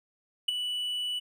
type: tone with ADSR envelope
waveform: triangle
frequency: 2960 Hz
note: F#7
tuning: in tune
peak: -18 dBFS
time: 0.48-1.2 s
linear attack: 8 ms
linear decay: 9 ms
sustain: -10 dB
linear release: 19 ms
effects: none